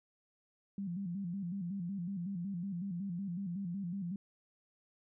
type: tone with vibrato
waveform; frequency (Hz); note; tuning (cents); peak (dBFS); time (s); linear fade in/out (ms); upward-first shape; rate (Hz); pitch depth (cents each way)
sine; 185; F#3; 0; -36; 0.78-4.16; 2; square; 5.4; 120
effects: none